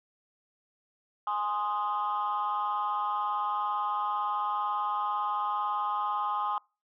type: chord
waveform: sine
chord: Ab major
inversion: none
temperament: equal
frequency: 830.6 / 1046.5 / 1244.5 Hz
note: Ab5 / C6 / Eb6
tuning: 0 / 0 / 0 cents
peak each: -31 dBFS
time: 1.27-6.58 s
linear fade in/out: 2 ms
effects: noise-tail reverb RT60 0.3 s tail -26 dB re dry + tanh soft clip ceiling -22 dBFS